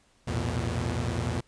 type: tone cluster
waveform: sawtooth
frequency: 63.4 / 85.3 / 112.4 / 122.2 Hz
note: B1 / F2 / A2 / B2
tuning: +46 / -40 / +37 / -18 cents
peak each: -34 / -28 / -29 / -28 dBFS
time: 0.27-1.41 s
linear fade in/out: 10 ms
effects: pink hiss -64 dBFS RMS until 1.47 s + resampled to 22050 Hz